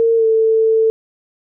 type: tone with pitch glide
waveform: sine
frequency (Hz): 457.3 to 444.8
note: A#4 to A4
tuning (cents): -33 to +19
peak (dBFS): -10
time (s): 0-0.9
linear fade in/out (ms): 0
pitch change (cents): -48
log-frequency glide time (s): 0.16-0.26
effects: none